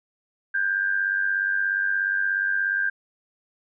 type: tone with amplitude modulation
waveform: sine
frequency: 1587 Hz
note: G6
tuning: 21 cents sharp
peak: -18 dBFS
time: 0.54-2.9 s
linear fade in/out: 10 ms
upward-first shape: sine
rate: 96.9 Hz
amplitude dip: 65%
effects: none